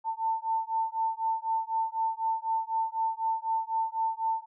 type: beating tone pair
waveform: sine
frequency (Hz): 893 / 897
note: A5 / A5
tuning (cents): +25 / +33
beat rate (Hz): 4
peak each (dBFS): -30 / -30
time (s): 0.04-4.46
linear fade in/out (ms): 50
effects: none